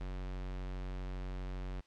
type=tone; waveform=square; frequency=46.25 Hz; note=F#1; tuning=in tune; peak=-39 dBFS; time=0-1.81 s; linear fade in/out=10 ms; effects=white hiss -68 dBFS RMS until 1.86 s + low-pass 4000 Hz 12 dB/octave